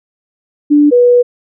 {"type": "tone pair in turn", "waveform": "sine", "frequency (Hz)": [293.7, 488], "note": ["D4", "B4"], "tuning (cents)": [0, -21], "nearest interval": "major sixth", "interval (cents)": 879, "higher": "second", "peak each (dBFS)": -4, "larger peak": "neither", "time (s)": [[0.7, 0.91], [0.91, 1.23]], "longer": "second", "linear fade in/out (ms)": 20, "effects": []}